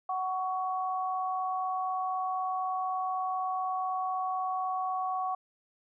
sine tone pair together, 746 / 1117.7 Hz, F#5 / C#6, +14 / +14 cents, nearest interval perfect fifth, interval 700 cents, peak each -31 / -33 dBFS, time 0.09-5.35 s, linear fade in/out 5 ms, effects none

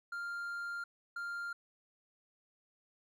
triangle tone bursts at uneven times, 1396.9 Hz, F6, in tune, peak -36 dBFS, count 2, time 0.12-0.84 / 1.16-1.53 s, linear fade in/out 5 ms, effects none

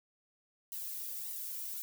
violet noise with flanger, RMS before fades -41 dBFS, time 0.72-1.82 s, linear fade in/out 0 ms, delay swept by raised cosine 1 to 2.1 ms, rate 1.7 Hz, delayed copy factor +0.8, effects none

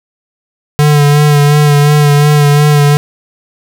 square tone with vibrato, 146.83 Hz, D3, in tune, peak -5 dBFS, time 0.79-2.97 s, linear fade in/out 0 ms, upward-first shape sine, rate 2.8 Hz, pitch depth 29 cents each way, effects none

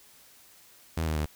sawtooth tone with pitch steps, 81.2 / 78.39 / 75.67 Hz, E2 / D#2 / D#2, -26 / +13 / -48 cents, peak -23 dBFS, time 0.97-1.258 s, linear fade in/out 5 ms, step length 96 ms, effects white hiss -56 dBFS RMS until 1.35 s

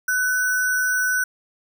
sine tone with sample-and-hold, 1498 Hz, F#6, 21 cents sharp, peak -18 dBFS, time 0.08-1.24 s, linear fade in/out 5 ms, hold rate 7350 Hz, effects none

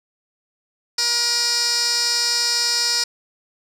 15% pulse tone with band-pass filter, 475.9 Hz, A#4, 36 cents sharp, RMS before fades -20 dBFS, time 0.98-3.04 s, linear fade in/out 5 ms, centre 5500 Hz, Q 3.7, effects none

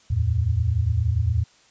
sine tone cluster, 74.3 / 84.4 / 111.5 Hz, D2 / E2 / A2, +21 / +41 / +23 cents, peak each -27 / -22 / -22 dBFS, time 0.1-1.44 s, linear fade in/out 10 ms, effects white hiss -56 dBFS RMS until 1.7 s + resampled to 16000 Hz

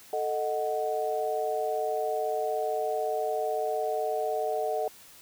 sine chord, D# diminished, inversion second, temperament equal, 440 / 622.3 / 740 Hz, A4 / D#5 / F#5, 0 / 0 / 0 cents, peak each -31 dBFS, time 0.13-4.88 s, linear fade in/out 2 ms, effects white hiss -52 dBFS RMS until 5.21 s

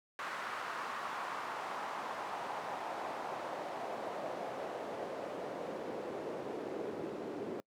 pink noise with band-pass filter sweep, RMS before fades -41 dBFS, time 0.19-7.6 s, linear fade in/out 0 ms, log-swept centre 1300 to 360 Hz, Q 1.9, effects noise-tail reverb RT60 0.1 s tail -26 dB re dry + high-pass 150 Hz 12 dB/octave

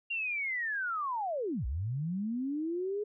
sine linear two-way sweep, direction down then up, 2794 to 54.8 to 425.1 Hz, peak -31 dBFS, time 0.1-3.04 s, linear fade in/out 10 ms, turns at 1.66 s, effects none

